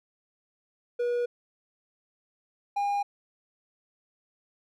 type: tone pair in turn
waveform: triangle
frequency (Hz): 482.8 / 809.8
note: B4 / G#5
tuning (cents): -39 / -44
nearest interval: major sixth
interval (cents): 895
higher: second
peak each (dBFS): -23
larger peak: neither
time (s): 0.99-1.26 / 2.76-3.03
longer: neither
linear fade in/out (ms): 10
effects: none